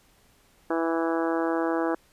harmonic tone, 164.81 Hz, E3, in tune, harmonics 2 / 3 / 4 / 5 / 6 / 7 / 8 / 9 / 10, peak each -26 / -30 / -32 / -34 / -36 / -37 / -38 / -39 / -40 dBFS, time 0.7-1.95 s, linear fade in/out 5 ms, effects pink hiss -61 dBFS RMS until 2.12 s + resampled to 32000 Hz

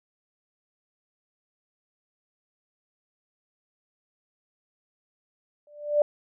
sine tone with exponential growth, 590 Hz, D5, 8 cents sharp, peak -14 dBFS, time 5.67-6.02 s, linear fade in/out 2 ms, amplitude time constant 75 ms, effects none

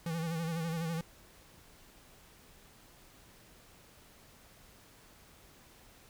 square tone with vibrato, 164.81 Hz, E3, in tune, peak -34 dBFS, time 0.06-1.01 s, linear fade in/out 2 ms, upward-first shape sine, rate 12 Hz, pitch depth 59 cents each way, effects pink hiss -59 dBFS RMS until 6.09 s

